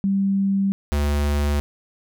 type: tone pair in turn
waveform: sine / square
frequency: 196 / 72.7 Hz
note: G3 / D2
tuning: 0 / -17 cents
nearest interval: octave + perfect fourth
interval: 1717 cents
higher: first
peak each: -17 / -19 dBFS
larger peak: first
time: 0.04-0.72 / 0.92-1.6 s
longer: neither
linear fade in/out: 0 ms
effects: none